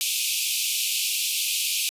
pink high-pass noise, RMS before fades -25 dBFS, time 0.01-1.89 s, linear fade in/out 0 ms, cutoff 2400 Hz, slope 96 dB/octave, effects resampled to 32000 Hz

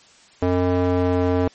square tone with band-pass filter, 90.1 Hz, F#2, 45 cents flat, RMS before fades -19 dBFS, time 0.42-1.48 s, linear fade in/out 5 ms, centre 450 Hz, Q 1.1, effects white hiss -51 dBFS RMS until 1.54 s + MP3 32 kbps

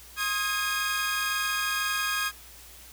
sawtooth tone cluster, 1066 / 1251 / 1636 / 2480 Hz, C6 / D#6 / G#6 / D#7, +32 / +9 / -26 / -6 cents, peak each -34 / -28 / -25 / -32 dBFS, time 0.16-2.32 s, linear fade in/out 50 ms, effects added 60 Hz sine -53 dBFS peak until 2.92 s + white hiss -49 dBFS RMS until 2.92 s

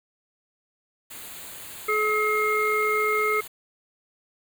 white band-stop noise, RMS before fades -40 dBFS, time 1.1-3.48 s, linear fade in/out 10 ms, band 4600 to 6500 Hz, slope 96 dB/octave
harmonic tone, 426.8 Hz, G#4, 47 cents sharp, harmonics 1 / 3 / 5, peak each -25 / -25 / -25 dBFS, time 1.88-3.41 s, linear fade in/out 10 ms
effects none

